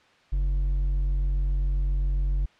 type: tone with hard clipping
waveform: sine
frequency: 46.28 Hz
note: F#1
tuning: 1 cent sharp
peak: -23 dBFS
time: 0.32-2.46 s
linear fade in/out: 10 ms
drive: 4 dB
effects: white hiss -58 dBFS RMS until 2.59 s + low-pass 3000 Hz 12 dB/octave